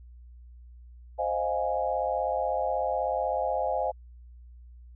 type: chord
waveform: sine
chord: F minor seventh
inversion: second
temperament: equal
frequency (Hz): 523.3 / 622.3 / 698.5 / 830.6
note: C5 / Eb5 / F5 / Ab5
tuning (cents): 0 / 0 / 0 / 0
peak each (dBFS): -31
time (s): 1.18-3.92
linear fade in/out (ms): 20
effects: added 60 Hz sine -46 dBFS peak until 4.95 s